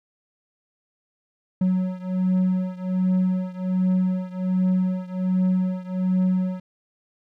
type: beating tone pair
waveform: triangle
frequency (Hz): 184.4 / 185.7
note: F#3 / F#3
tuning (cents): -6 / +7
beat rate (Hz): 1.3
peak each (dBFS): -20 / -22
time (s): 1.61-6.6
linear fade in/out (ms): 5
effects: none